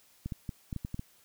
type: clicks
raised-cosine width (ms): 5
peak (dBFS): -23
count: 8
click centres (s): 0.26 / 0.322 / 0.492 / 0.728 / 0.763 / 0.849 / 0.944 / 0.994
effects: white hiss -63 dBFS RMS until 1.24 s